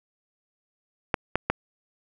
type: clicks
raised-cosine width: 0.5 ms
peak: -6 dBFS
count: 3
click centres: 1.142 / 1.356 / 1.5 s
effects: none